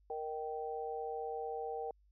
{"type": "harmonic tone", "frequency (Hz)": 155.56, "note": "D#3", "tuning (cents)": 0, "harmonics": [3, 4, 5], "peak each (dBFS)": [-40, -48, -41], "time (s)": [0.1, 1.91], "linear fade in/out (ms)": 2, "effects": ["added 50 Hz sine -65 dBFS peak until 2.11 s"]}